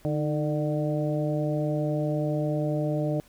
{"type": "harmonic tone with a mistuned harmonic", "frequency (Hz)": 149.6, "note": "D3", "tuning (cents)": 32, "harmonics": [1, 2, 3, 4, 5], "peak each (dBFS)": [-27, -30, -35, -30, -41], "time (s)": [0.05, 3.2], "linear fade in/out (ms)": 0, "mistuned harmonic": 2, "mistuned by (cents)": 56, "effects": ["pink hiss -57 dBFS RMS until 3.28 s"]}